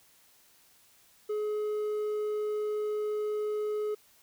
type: tone with hard clipping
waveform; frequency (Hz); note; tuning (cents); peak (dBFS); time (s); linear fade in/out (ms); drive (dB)
sine; 422.9; G#4; +31; -30; 1.29-3.95; 10; 3
effects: white hiss -62 dBFS RMS until 4.22 s